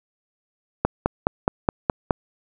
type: click train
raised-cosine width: 1 ms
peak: -3 dBFS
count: 7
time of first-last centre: 0.85-2.108 s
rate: 4.77 Hz
effects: none